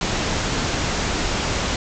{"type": "low-pass noise", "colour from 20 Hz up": "pink", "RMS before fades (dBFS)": -23, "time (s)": [0.01, 1.76], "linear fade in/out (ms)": 2, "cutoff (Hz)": 7500, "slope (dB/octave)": 96, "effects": []}